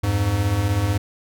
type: beating tone pair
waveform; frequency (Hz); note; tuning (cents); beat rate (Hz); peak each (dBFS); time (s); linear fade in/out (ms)
square; 86.1 / 102.1; F2 / G#2; -24 / -29; 16; -25 / -20; 0.03-0.98; 10
effects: none